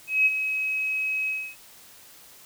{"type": "tone with ADSR envelope", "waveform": "sine", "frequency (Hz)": 2550, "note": "D#7", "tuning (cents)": 42, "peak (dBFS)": -15, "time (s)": [0.07, 1.56], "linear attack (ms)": 190, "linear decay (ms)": 33, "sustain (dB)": -9, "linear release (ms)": 280, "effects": ["white hiss -50 dBFS RMS until 2.45 s"]}